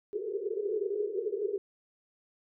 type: band-pass noise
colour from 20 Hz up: white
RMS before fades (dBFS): -33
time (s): 0.13-1.58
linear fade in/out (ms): 0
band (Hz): 390 to 440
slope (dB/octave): 96
effects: none